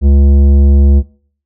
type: tone with tanh clipping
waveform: sine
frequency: 70 Hz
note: C#2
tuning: 18 cents sharp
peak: -6 dBFS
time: 0.01-1.03 s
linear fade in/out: 50 ms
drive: 12 dB
effects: noise-tail reverb RT60 0.5 s tail -20 dB re dry